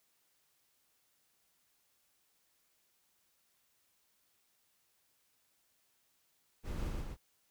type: noise with echo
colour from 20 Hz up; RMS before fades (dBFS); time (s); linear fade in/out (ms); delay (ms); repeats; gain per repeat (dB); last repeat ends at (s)
brown; -39; 6.63-6.93; 50; 120; 2; -2; 7.17
effects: white hiss -75 dBFS RMS until 7.5 s